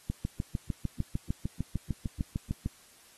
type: click train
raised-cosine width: 5 ms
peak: -18 dBFS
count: 18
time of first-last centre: 0.1-2.66 s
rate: 6.64 Hz
effects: white hiss -58 dBFS RMS until 3.17 s + AAC 32 kbps